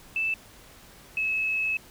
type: tone pair in turn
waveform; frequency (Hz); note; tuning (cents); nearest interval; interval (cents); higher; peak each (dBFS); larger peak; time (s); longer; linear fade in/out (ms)
sine; 2640 / 2587; E7 / E7; +2 / -33; unison; 35; first; -24; neither; 0.16-0.34 / 1.17-1.77; second; 2
effects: pink hiss -51 dBFS RMS until 1.9 s